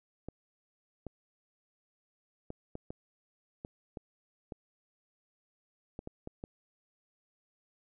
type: clicks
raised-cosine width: 2 ms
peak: -27 dBFS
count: 12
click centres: 0.286 / 1.067 / 2.504 / 2.754 / 2.905 / 3.649 / 3.972 / 4.522 / 5.991 / 6.074 / 6.274 / 6.439 s
effects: none